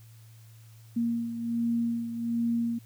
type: beating tone pair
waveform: sine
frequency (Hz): 233.1 / 234.4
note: A#3 / A#3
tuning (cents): 0 / +10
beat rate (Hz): 1.3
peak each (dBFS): -27 / -34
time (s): 0.96-2.79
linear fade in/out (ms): 10
effects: added 112 Hz sine -49 dBFS peak until 2.85 s + white hiss -61 dBFS RMS until 2.85 s